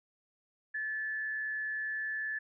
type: tone with frequency modulation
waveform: sine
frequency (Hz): 1735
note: A6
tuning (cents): -25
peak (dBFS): -33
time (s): 0.74-2.39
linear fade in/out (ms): 10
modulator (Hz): 129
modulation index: 0.32
effects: none